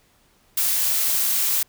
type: noise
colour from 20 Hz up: blue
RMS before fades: -21 dBFS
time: 0.57-1.63 s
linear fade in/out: 5 ms
effects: pink hiss -60 dBFS RMS until 1.68 s